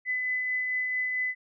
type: tone with tremolo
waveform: sine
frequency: 2009 Hz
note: B6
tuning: 29 cents sharp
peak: -25 dBFS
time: 0.05-1.35 s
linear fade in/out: 50 ms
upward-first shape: triangle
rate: 4.5 Hz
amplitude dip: 30%
effects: none